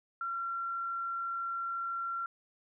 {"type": "tone", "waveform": "sine", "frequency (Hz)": 1367, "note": "F6", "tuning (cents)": -37, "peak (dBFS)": -33, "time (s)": [0.21, 2.26], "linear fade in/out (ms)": 2, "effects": []}